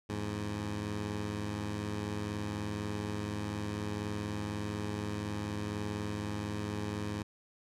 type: tone pair together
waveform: 15% pulse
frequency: 83.49 / 104.1 Hz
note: E2 / G#2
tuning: +23 / +5 cents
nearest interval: major third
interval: 382 cents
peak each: -36 / -29 dBFS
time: 0.09-7.23 s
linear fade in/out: 10 ms
effects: low-pass 9000 Hz 12 dB/octave